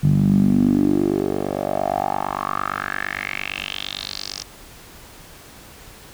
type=tone with band-pass filter sweep; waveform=10% pulse; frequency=48.76 Hz; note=G1; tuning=8 cents flat; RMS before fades=-21 dBFS; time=0.03-4.43 s; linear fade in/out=10 ms; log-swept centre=150 to 5500 Hz; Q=4.9; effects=pink hiss -43 dBFS RMS until 6.13 s